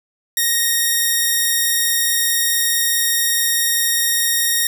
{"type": "tone with vibrato", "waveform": "5% pulse", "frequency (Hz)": 1864.7, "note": "A#6", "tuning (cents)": 0, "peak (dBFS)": -5, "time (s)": [0.37, 4.67], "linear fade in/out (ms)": 2, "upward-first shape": "sine", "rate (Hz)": 20, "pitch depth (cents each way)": 13, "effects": ["7-bit"]}